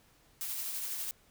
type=noise with tremolo; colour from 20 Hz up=blue; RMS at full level=-36 dBFS; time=0.41-1.11 s; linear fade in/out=0 ms; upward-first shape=triangle; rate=12 Hz; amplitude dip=35%; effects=pink hiss -65 dBFS RMS until 1.3 s